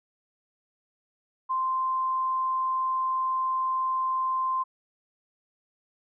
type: tone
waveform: sine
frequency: 1043 Hz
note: C6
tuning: 6 cents flat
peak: -24 dBFS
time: 1.49-4.64 s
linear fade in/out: 20 ms
effects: none